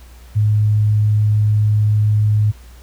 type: tone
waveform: sine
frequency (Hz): 105.9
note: G#2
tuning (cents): +34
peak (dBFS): -11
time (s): 0.35-2.52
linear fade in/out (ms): 20
effects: added 60 Hz sine -38 dBFS peak until 2.82 s + pink hiss -48 dBFS RMS until 2.82 s